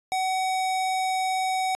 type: tone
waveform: square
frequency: 753 Hz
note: F#5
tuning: 30 cents sharp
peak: -24 dBFS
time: 0.12-1.75 s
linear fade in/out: 0 ms
effects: resampled to 24000 Hz